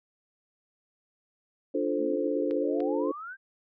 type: chord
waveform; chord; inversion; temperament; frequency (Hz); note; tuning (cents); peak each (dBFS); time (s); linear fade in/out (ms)
sine; D minor seventh; none; equal; 293.7 / 349.2 / 440 / 523.3; D4 / F4 / A4 / C5; 0 / 0 / 0 / 0; -30 / -32 / -31 / -31; 1.74-3.12; 10
type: exponential sweep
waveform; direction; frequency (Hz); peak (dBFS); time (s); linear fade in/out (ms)
sine; up; 210 to 1614; -37; 1.97-3.37; 50
type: clicks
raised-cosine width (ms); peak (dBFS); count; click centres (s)
0.3; -29; 2; 2.51 / 2.804
effects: none